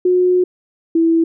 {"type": "tone pair in turn", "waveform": "sine", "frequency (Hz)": [362.7, 329.4], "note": ["F#4", "E4"], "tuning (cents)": [-34, -1], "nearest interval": "major second", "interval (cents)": 167, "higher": "first", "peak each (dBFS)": -10, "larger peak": "neither", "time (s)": [[0.05, 0.44], [0.95, 1.24]], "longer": "first", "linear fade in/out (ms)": 5, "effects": []}